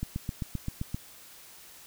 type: click train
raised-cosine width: 5 ms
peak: -19 dBFS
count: 8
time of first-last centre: 0.03-0.945 s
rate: 7.65 Hz
effects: white hiss -51 dBFS RMS until 1.86 s